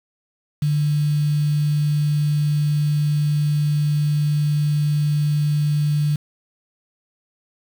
sine tone with quantisation, 148.3 Hz, D3, 17 cents sharp, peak -16 dBFS, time 0.62-6.16 s, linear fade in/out 5 ms, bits 6, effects none

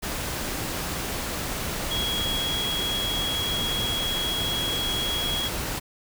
sine tone in noise, 3316 Hz, G#7, 3 cents flat, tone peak -26 dBFS, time 1.9-5.49 s, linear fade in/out 20 ms, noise pink, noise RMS -30 dBFS, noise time 0.02-5.8 s, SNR +1 dB, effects none

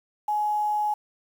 sine tone with quantisation, 841 Hz, G#5, 22 cents sharp, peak -22 dBFS, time 0.28-0.94 s, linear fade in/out 5 ms, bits 8, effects none

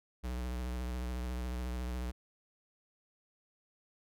square tone with vibrato, 61.6 Hz, B1, 4 cents flat, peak -36 dBFS, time 0.23-2.12 s, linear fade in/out 20 ms, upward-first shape sine, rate 14 Hz, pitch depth 52 cents each way, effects none

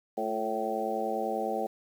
harmonic tone with a mistuned harmonic, 110 Hz, A2, in tune, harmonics 2 / 3 / 4 / 5 / 6 / 7, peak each -38 / -38 / -35 / -35 / -37 / -33 dBFS, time 0.17-1.67 s, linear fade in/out 10 ms, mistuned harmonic 3, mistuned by +60 cents, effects 9-bit

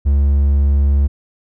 triangle tone, 70.3 Hz, C#2, 25 cents sharp, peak -8 dBFS, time 0.05-1.08 s, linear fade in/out 20 ms, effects none

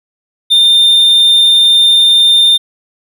triangle tone, 3611 Hz, A7, 44 cents sharp, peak -3 dBFS, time 0.5-2.58 s, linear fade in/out 20 ms, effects none

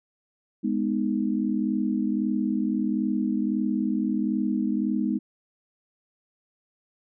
sine chord, G# minor, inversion none, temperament just, 207.7 / 249.2 / 311.5 Hz, G#3 / B3 / D#4, 0 / +16 / +2 cents, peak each -26 / -27 / -28 dBFS, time 0.63-5.19 s, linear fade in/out 20 ms, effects none

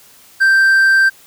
triangle tone, 1568 Hz, G6, in tune, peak -6 dBFS, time 0.4-1.1 s, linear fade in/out 20 ms, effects white hiss -45 dBFS RMS until 1.26 s

